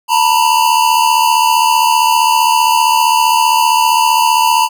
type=tone pair together; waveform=square; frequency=901.7 / 977 Hz; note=A5 / B5; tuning=+42 / -19 cents; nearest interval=minor second; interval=139 cents; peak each=-12 dBFS; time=0.08-4.69 s; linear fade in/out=50 ms; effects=none